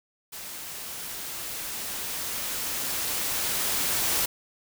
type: noise with level ramp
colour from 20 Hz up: white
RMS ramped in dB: -39 to -25 dBFS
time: 0.32-4.26 s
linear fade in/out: 10 ms
effects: none